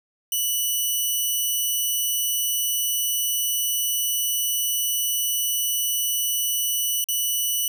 5% pulse tone with dropouts, 2960 Hz, F#7, in tune, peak -13 dBFS, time 0.32-7.68 s, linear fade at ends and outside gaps 2 ms, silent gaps 7.042-7.086 s, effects none

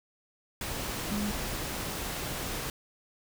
sine tone in noise, 206.7 Hz, G#3, 8 cents flat, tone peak -30 dBFS, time 1.11-1.31 s, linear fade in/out 2 ms, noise pink, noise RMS -35 dBFS, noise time 0.61-2.7 s, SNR +2 dB, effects none

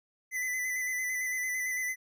square tone with vibrato, 2010 Hz, B6, 30 cents sharp, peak -31 dBFS, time 0.31-1.96 s, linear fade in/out 50 ms, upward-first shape square, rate 8.9 Hz, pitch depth 24 cents each way, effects none

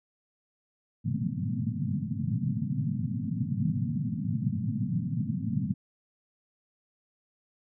pink band-pass noise, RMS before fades -30 dBFS, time 1.04-5.74 s, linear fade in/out 20 ms, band 100 to 250 Hz, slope 96 dB/octave, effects none

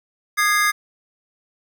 square chord, Ab major, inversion second, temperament equal with one note detuned, 1226 / 1661.2 / 2093 Hz, Eb6 / Ab6 / C7, -26 / 0 / 0 cents, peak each -21 dBFS, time 0.37-0.72 s, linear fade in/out 20 ms, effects none

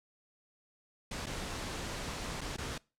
pink noise with dropouts, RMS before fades -39 dBFS, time 1.11-2.78 s, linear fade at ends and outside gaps 5 ms, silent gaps 1.26-1.266 / 2.409-2.413 / 2.566-2.582 s, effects noise-tail reverb RT60 0.3 s tail -23 dB re dry + low-pass 8000 Hz 12 dB/octave

